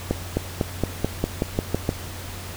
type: accelerating click train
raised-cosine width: 2 ms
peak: -7 dBFS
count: 10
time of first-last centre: 0.11-1.891 s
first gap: 260 ms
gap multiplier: 0.93
effects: added 90 Hz sine -35 dBFS peak until 2.56 s + pink hiss -37 dBFS RMS until 2.56 s